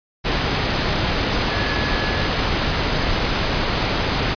sine tone in noise, 1700 Hz, G#6, 40 cents sharp, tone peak -28 dBFS, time 1.5-2.27 s, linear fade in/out 20 ms, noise pink, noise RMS -20 dBFS, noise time 0.24-4.35 s, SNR -11 dB, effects resampled to 11025 Hz

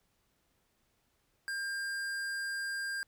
sine tone with hard clipping, 1600 Hz, G6, 35 cents sharp, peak -36 dBFS, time 1.48-3.03 s, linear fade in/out 0 ms, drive 15 dB, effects pink hiss -75 dBFS RMS until 3.07 s

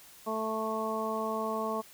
harmonic tone, 220 Hz, A3, in tune, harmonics 1 / 2 / 3 / 4 / 5, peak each -37 / -36 / -36 / -39 / -35 dBFS, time 0.26-1.82 s, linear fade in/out 20 ms, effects white hiss -54 dBFS RMS until 1.93 s

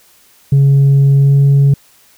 sine tone with pitch glide, 138.59 to 139.63 Hz, C#3 to C#3, 0 to +13 cents, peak -3 dBFS, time 0.52-1.74 s, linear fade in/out 5 ms, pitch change +13 cents, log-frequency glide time 1.16-1.35 s, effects tanh soft clip ceiling -4 dBFS + white hiss -48 dBFS RMS until 2.17 s

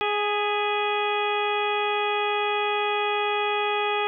harmonic tone with a mistuned harmonic, 415.3 Hz, G#4, in tune, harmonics 1 / 2 / 3 / 4 / 5 / 6 / 7 / 8, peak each -27 / -27 / -30 / -38 / -35 / -30 / -41 / -34 dBFS, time 0.01-4.07 s, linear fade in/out 0 ms, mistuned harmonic 5, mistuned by -63 cents, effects none

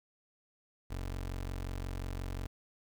25% pulse tone, 45.64 Hz, F#1, 23 cents flat, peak -33 dBFS, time 0.9-2.47 s, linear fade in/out 10 ms, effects 11-bit

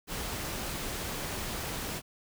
pink noise, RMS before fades -36 dBFS, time 0.07-2.02 s, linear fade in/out 50 ms, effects none

